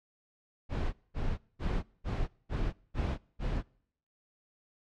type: noise bursts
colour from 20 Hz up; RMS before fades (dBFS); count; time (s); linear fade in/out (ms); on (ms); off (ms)
brown; -31; 7; 0.69-3.63; 50; 240; 210
effects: noise-tail reverb RT60 0.7 s tail -26 dB re dry + low-pass 4000 Hz 12 dB/octave